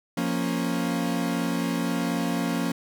40% pulse chord, Bb minor, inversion second, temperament equal, 174.61 / 233.1 / 277.2 Hz, F3 / Bb3 / Db4, 0 / 0 / 0 cents, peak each -28 dBFS, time 0.17-2.72 s, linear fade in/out 5 ms, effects none

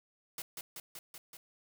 white noise with echo, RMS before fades -41 dBFS, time 0.38-0.42 s, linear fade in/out 2 ms, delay 190 ms, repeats 5, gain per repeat -2 dB, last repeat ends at 1.37 s, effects none

